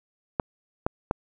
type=clicks; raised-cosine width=1 ms; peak=-9 dBFS; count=3; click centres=0.398 / 0.865 / 1.111 s; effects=none